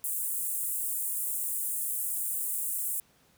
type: high-pass noise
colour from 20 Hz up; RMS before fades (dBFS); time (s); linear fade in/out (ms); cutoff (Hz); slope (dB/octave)
pink; -32; 0.04-3; 0; 8300; 48
effects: pink hiss -64 dBFS RMS until 3.37 s + high-pass 60 Hz 12 dB/octave